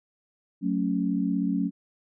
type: chord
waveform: sine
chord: F# minor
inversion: none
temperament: just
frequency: 185 / 222 / 277.5 Hz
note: F#3 / A3 / C#4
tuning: 0 / +16 / +2 cents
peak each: -27 / -29 / -27 dBFS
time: 0.61-1.71 s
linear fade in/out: 50 ms
effects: none